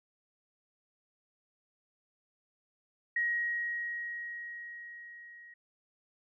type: tone with level ramp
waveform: sine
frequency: 1892 Hz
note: A#6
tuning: 25 cents sharp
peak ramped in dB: -27 to -50 dBFS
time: 3.16-5.54 s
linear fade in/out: 5 ms
effects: none